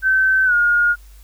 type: tone with pitch glide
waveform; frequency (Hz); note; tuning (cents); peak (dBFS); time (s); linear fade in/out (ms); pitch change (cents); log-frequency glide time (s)
sine; 1539 to 1427.7; G6 to F6; -32 to +38; -12; 0.02-0.96; 50; -130; 0.45-0.54
effects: added 50 Hz sine -40 dBFS peak until 1.23 s + white hiss -53 dBFS RMS until 1.23 s